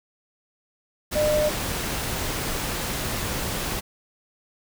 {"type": "tone in noise", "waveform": "sine", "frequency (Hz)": 604, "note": "D5", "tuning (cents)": 48, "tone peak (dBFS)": -19, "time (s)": [1.15, 1.5], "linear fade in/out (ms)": 20, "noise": "pink", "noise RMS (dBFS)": -28, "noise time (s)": [1.11, 3.81], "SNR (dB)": 6, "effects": []}